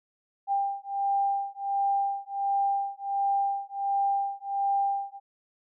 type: beating tone pair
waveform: sine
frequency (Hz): 794 / 795.4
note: G5 / G5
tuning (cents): +22 / +25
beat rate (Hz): 1.4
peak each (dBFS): -28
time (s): 0.47-5.2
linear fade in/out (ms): 50
effects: none